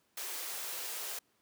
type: high-pass noise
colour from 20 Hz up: white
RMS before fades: -40 dBFS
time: 0.17-1.19 s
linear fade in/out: 5 ms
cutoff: 330 Hz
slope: 48 dB/octave
effects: pink hiss -73 dBFS RMS until 1.41 s + high-pass 150 Hz 12 dB/octave